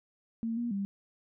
sine tone with pitch steps, 227.7 / 237.8 / 198.2 Hz, A#3 / A#3 / G3, -40 / +35 / +19 cents, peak -30 dBFS, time 0.43-0.85 s, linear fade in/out 0 ms, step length 140 ms, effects none

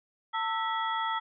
sine tone cluster, 898 / 1318 / 1945 / 3335 Hz, A5 / E6 / B6 / G#7, +35 / -1 / -27 / +7 cents, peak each -31 / -32 / -37 / -39 dBFS, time 0.33-1.2 s, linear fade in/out 20 ms, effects none

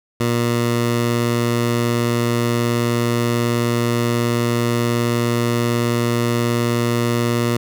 15% pulse tone, 118.7 Hz, A#2, 32 cents sharp, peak -10 dBFS, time 0.2-7.57 s, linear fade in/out 5 ms, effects none

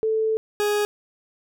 sine / 40% pulse tone pair in turn, 440 / 415.3 Hz, A4 / G#4, 0 / 0 cents, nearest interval minor second, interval 100 cents, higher first, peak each -19 dBFS, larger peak neither, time 0.03-0.37 / 0.6-0.85 s, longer first, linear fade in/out 0 ms, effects none

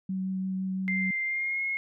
sine tone with vibrato, 188.8 Hz, F#3, 35 cents sharp, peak -28 dBFS, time 0.09-1.11 s, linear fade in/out 5 ms, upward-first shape triangle, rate 5.9 Hz, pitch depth 10 cents each way
sine tone with pitch glide, 2093 to 2162 Hz, C7 to C#7, 0 to -44 cents, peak -27 dBFS, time 0.88-1.77 s, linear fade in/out 0 ms, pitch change +56 cents, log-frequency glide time 1.23-1.62 s
effects none

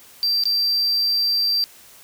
triangle tone with dropouts, 4699 Hz, D8, in tune, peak -16 dBFS, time 0.23-1.64 s, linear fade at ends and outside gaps 0 ms, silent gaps 0.437-0.455 s, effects white hiss -47 dBFS RMS until 2.03 s

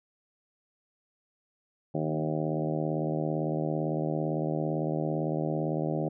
harmonic tone with a mistuned harmonic, 77.8 Hz, D#2, in tune, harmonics 2 / 3 / 4 / 5 / 6 / 7 / 8 / 9 / 10, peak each -31 / -38 / -34 / -36 / -42 / -36 / -38 / -40 / -44 dBFS, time 1.94-6.09 s, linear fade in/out 10 ms, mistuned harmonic 3, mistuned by +17 cents, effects none

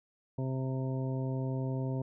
harmonic tone, 131.5 Hz, C3, 9 cents sharp, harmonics 1 / 2 / 3 / 4 / 5 / 7, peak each -32 / -38 / -42 / -44 / -46 / -49 dBFS, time 0.38-2.02 s, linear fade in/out 5 ms, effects none

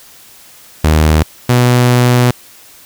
sawtooth tone pair in turn, 77.78 / 123.2 Hz, D#2 / B2, 0 / -4 cents, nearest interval minor sixth, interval 796 cents, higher second, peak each -3 dBFS, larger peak neither, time 0.84-1.23 / 1.49-2.31 s, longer second, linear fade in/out 5 ms, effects white hiss -40 dBFS RMS until 2.85 s

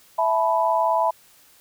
sine chord, E suspended fourth, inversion none, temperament equal with one note detuned, 659.3 / 868.9 / 987.8 Hz, E5 / A5 / B5, 0 / -22 / 0 cents, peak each -22 / -23 / -21 dBFS, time 0.18-1.11 s, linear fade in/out 10 ms, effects white hiss -54 dBFS RMS until 1.6 s

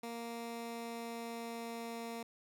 15% pulse tone with pitch glide, 233.1 to 231.4 Hz, A#3 to A#3, 0 to -13 cents, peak -35 dBFS, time 0.03-2.23 s, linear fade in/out 5 ms, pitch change -13 cents, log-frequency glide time 0.29-2.03 s, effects none

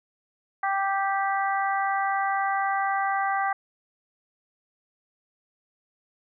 harmonic tone, 392 Hz, G4, in tune, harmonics 2 / 3 / 4 / 5, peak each -25 / -29 / -31 / -33 dBFS, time 0.63-3.53 s, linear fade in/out 5 ms, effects none

